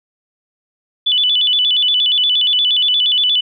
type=tone with vibrato; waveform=sine; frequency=3216 Hz; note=G7; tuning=44 cents sharp; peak=-11 dBFS; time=1.06-3.41 s; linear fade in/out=10 ms; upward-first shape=square; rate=8.5 Hz; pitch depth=130 cents each way; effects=none